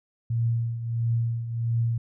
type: tone with tremolo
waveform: sine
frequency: 116.2 Hz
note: A#2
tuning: 5 cents flat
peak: -20 dBFS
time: 0.3-1.98 s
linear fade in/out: 5 ms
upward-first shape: triangle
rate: 1.5 Hz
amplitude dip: 70%
effects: none